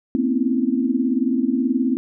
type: tone cluster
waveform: sine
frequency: 228.9 / 251.3 / 269.9 / 327.6 Hz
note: A#3 / B3 / C#4 / E4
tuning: -31 / +30 / -46 / -11 cents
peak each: -25 / -20 / -22 / -26 dBFS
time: 0.15-1.97 s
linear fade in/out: 0 ms
effects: none